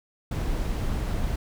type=noise; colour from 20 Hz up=brown; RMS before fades=-27 dBFS; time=0.31-1.36 s; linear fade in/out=5 ms; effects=none